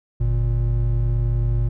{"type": "tone pair together", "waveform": "triangle", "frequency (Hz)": [49.32, 117.3], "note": ["G1", "A#2"], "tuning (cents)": [11, 11], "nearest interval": "octave + minor third", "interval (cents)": 1500, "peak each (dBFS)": -18, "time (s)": [0.2, 1.69], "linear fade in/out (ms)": 10, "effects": []}